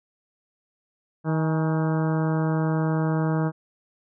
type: harmonic tone with a mistuned harmonic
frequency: 158.4 Hz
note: D#3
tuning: 31 cents sharp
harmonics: 1 / 2 / 3 / 4 / 5 / 6 / 7 / 8 / 9 / 10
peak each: -22 / -28 / -32 / -34 / -36 / -38 / -39 / -40 / -41 / -42 dBFS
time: 1.24-3.52 s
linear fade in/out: 50 ms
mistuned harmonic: 5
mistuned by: +65 cents
effects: none